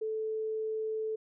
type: tone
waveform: sine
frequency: 437.5 Hz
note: A4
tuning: 10 cents flat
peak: -31 dBFS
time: 0.01-1.16 s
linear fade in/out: 10 ms
effects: none